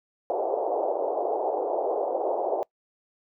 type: band-pass noise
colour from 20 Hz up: white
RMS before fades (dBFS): -27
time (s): 0.3-2.63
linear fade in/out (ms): 0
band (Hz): 370 to 790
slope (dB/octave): 48
effects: noise-tail reverb RT60 0.1 s tail -23 dB re dry